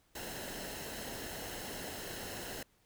pink noise with comb filter, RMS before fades -43 dBFS, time 0.15-2.63 s, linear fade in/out 5 ms, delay 0.85 ms, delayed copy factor -0.55, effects pink hiss -71 dBFS RMS until 2.85 s

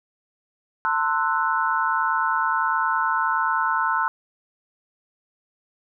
sine chord, F# half-diminished seventh, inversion first, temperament equal with one note detuned, 896.9 / 1046.5 / 1318.5 / 1480 Hz, A5 / C6 / E6 / F#6, +33 / 0 / 0 / 0 cents, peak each -25 dBFS, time 0.85-4.08 s, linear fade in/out 0 ms, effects none

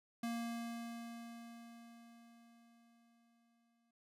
square tone with exponential decay, 233.1 Hz, A#3, in tune, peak -38 dBFS, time 0.23-3.91 s, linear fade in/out 5 ms, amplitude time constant 800 ms, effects noise-tail reverb RT60 0.1 s tail -19 dB re dry + resampled to 32000 Hz

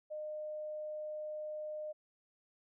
sine tone, 610 Hz, D#5, 34 cents flat, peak -39 dBFS, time 0.1-1.93 s, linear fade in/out 20 ms, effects none

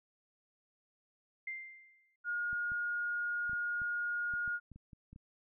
sine tone with exponential decay, 2093 Hz, C7, in tune, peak -36 dBFS, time 1.47-2.16 s, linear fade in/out 5 ms, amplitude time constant 150 ms
sine tone, 1430 Hz, F6, 41 cents sharp, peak -33 dBFS, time 2.24-4.6 s, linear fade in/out 50 ms
clicks, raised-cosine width 5 ms, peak -40 dBFS, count 12, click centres 2.53 / 2.719 / 3.496 / 3.532 / 3.818 / 4.338 / 4.478 / 4.717 / 4.76 / 4.932 / 5.13 / 5.161 s
effects none

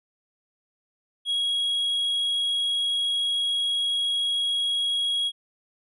triangle tone, 3309 Hz, G#7, 7 cents flat, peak -21 dBFS, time 1.25-5.32 s, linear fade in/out 50 ms, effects resampled to 24000 Hz

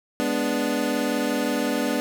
25% pulse chord, G# diminished, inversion none, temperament equal with one note detuned, 207.7 / 246.9 / 292.5 Hz, G#3 / B3 / D4, 0 / 0 / -7 cents, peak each -26 / -22 / -22 dBFS, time 0.2-2 s, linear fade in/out 0 ms, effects none

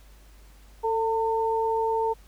sine tone pair together, 446.3 / 904 Hz, A4 / A5, +25 / +47 cents, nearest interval octave, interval 1222 cents, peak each -25 dBFS, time 0.83-2.14 s, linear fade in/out 20 ms, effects added 50 Hz sine -49 dBFS peak until 2.27 s + pink hiss -58 dBFS RMS until 2.27 s

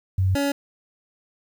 sine / 25% pulse tone pair in turn, 94.4 / 281.7 Hz, F#2 / C#4, +35 / +28 cents, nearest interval octave + perfect fifth, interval 1893 cents, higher second, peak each -17 dBFS, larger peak neither, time 0.18-0.35 / 0.35-0.52 s, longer neither, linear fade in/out 5 ms, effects 9-bit

